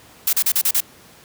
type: noise bursts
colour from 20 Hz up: blue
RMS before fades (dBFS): -17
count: 6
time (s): 0.27-0.805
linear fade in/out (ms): 5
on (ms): 60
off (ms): 35
effects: pink hiss -47 dBFS RMS until 1.24 s + high-pass 80 Hz 12 dB/octave